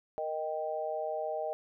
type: chord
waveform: sine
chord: Eb major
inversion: second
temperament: equal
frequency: 466.2 / 622.3 / 784 Hz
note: Bb4 / Eb5 / G5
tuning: 0 / 0 / 0 cents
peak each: -39 / -34 / -38 dBFS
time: 0.18-1.53 s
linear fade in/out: 0 ms
effects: none